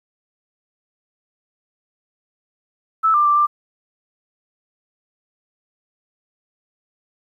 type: tone with pitch steps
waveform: sine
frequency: 1310 / 1189 / 1176 / 1185 Hz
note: E6 / D6 / D6 / D6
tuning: -11 / +21 / +2 / +15 cents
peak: -12 dBFS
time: 3.03-3.47 s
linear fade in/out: 20 ms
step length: 110 ms
effects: 9-bit